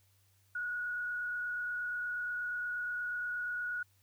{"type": "tone with frequency modulation", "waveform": "sine", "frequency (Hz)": 1457, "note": "F#6", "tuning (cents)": -27, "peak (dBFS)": -34, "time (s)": [0.55, 3.83], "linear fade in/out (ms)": 5, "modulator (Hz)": 28.4, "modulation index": 0.7, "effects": ["added 97 Hz sine -68 dBFS peak until 4.02 s", "white hiss -72 dBFS RMS until 4.02 s"]}